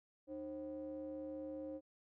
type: ring-modulated tone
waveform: triangle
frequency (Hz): 114.4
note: A#2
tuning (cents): -32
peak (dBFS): -38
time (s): 0.27-1.81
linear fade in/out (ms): 50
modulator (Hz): 420
effects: none